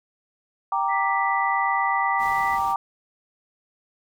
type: chord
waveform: sine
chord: G minor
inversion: none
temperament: equal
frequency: 784 / 932.3 / 1174.7 Hz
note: G5 / Bb5 / D6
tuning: 0 / 0 / 0 cents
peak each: -25 dBFS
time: 0.72-2.76 s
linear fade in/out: 2 ms
type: tone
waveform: sine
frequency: 1975.5 Hz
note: B6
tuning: in tune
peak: -26 dBFS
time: 0.88-2.59 s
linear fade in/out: 50 ms
type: noise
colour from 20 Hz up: pink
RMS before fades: -42 dBFS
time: 2.18-2.76 s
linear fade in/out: 50 ms
effects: none

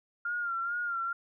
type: tone with vibrato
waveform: sine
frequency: 1396.9 Hz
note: F6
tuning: in tune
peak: -30 dBFS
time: 0.25-1.13 s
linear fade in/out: 5 ms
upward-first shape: sine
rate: 2.3 Hz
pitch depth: 54 cents each way
effects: none

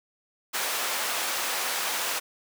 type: high-pass noise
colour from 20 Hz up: pink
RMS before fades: -29 dBFS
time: 0.53-2.2 s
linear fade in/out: 20 ms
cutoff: 750 Hz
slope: 12 dB/octave
effects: none

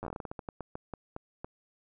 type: slowing click train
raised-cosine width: 1 ms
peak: -24 dBFS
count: 18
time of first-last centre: 0.03-1.445 s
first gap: 9 ms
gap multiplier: 1.24
effects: none

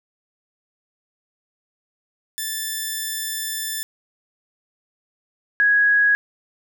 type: tone pair in turn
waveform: 5% pulse / sine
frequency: 1760 / 1661.2 Hz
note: A6 / G#6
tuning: 0 / 0 cents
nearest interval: minor second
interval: 100 cents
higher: first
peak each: -14 / -13 dBFS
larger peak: second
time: 2.38-3.83 / 5.6-6.15 s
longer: first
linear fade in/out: 0 ms
effects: none

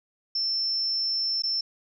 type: tone with dropouts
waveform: sine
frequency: 5350 Hz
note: E8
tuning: 25 cents sharp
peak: -24 dBFS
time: 0.35-1.61 s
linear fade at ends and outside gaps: 5 ms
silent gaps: 1.422-1.435 s
effects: none

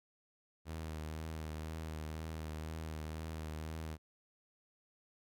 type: tone with vibrato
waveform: sawtooth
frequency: 78.8 Hz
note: D#2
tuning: 23 cents sharp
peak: -37 dBFS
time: 0.65-3.98 s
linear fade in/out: 50 ms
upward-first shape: triangle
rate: 2 Hz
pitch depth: 34 cents each way
effects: none

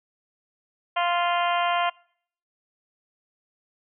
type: harmonic tone with a mistuned harmonic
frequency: 348.3 Hz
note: F4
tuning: 5 cents flat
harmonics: 2 / 3 / 4 / 5 / 6 / 7 / 8 / 9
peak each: -24 / -26 / -31 / -36 / -34 / -36 / -34 / -35 dBFS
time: 0.96-1.9 s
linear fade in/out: 10 ms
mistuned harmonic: 7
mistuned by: +16 cents
effects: noise-tail reverb RT60 0.6 s tail -25 dB re dry

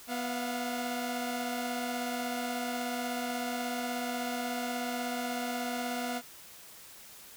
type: tone cluster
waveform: sawtooth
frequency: 245.8 / 682 / 721 Hz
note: B3 / F5 / F#5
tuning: -8 / -41 / -45 cents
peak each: -31 / -36 / -34 dBFS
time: 0.07-6.22 s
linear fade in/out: 50 ms
effects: white hiss -51 dBFS RMS until 7.36 s

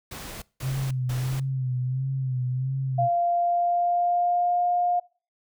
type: noise bursts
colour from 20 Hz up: pink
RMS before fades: -38 dBFS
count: 3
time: 0.11-1.4 s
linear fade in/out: 5 ms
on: 310 ms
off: 180 ms
type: tone with vibrato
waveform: sine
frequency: 130 Hz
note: C3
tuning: 11 cents flat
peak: -24 dBFS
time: 0.61-3.09 s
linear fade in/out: 50 ms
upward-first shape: sine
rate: 1.5 Hz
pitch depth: 59 cents each way
type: tone with pitch glide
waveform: sine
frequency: 693 to 708.4 Hz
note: F5 to F5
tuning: -14 to +24 cents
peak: -20 dBFS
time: 2.98-5 s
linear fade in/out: 10 ms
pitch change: +38 cents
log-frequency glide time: 3.13-4.63 s
effects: noise-tail reverb RT60 0.4 s tail -24 dB re dry

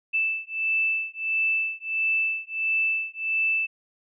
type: beating tone pair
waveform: sine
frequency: 2640 / 2641.5 Hz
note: E7 / E7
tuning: +2 / +3 cents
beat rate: 1.5 Hz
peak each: -26 dBFS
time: 0.13-3.67 s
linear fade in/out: 20 ms
effects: none

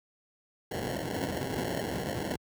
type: noise with sample-and-hold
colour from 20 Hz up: blue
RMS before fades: -33 dBFS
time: 0.71-2.36 s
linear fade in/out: 5 ms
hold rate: 1225 Hz
effects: high-pass 80 Hz 12 dB/octave

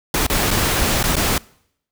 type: noise with dropouts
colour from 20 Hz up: pink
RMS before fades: -18 dBFS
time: 0.14-1.38 s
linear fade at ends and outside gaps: 2 ms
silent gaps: 0.266-0.299 / 0.507-0.511 / 1.029-1.039 / 1.156-1.166 s
effects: noise-tail reverb RT60 0.7 s tail -24 dB re dry

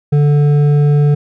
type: tone with hard clipping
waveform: sine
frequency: 146.2 Hz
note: D3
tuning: 7 cents flat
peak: -9 dBFS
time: 0.12-1.15 s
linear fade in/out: 10 ms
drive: 7 dB
effects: none

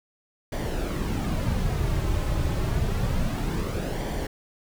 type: noise with flanger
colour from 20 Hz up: brown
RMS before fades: -26 dBFS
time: 0.52-4.27 s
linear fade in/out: 5 ms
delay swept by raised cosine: 0.75 to 4.35 ms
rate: 0.28 Hz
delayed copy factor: -0.5
effects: none

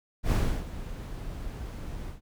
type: noise with ADSR envelope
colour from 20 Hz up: brown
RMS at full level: -22 dBFS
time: 0.23-2.21 s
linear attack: 79 ms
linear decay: 330 ms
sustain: -15 dB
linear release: 130 ms
effects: none

